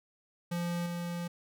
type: tone with level steps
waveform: square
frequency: 173 Hz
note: F3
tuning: 16 cents flat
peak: -32 / -35 dBFS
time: 0.51-1.28 s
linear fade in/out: 10 ms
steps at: 0.86 s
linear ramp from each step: 2 ms
effects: none